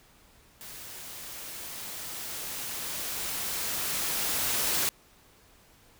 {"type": "noise with level ramp", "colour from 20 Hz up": "white", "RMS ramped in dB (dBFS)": [-44, -27], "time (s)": [0.61, 4.89], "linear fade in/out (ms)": 0, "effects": ["pink hiss -59 dBFS RMS until 5.99 s"]}